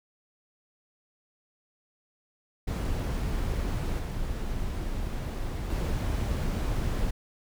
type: noise with level steps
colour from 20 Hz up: brown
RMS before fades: -29 / -32 / -28 dBFS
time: 2.67-7.11 s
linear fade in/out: 10 ms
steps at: 3.99 / 5.7 s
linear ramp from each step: 2 ms
effects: none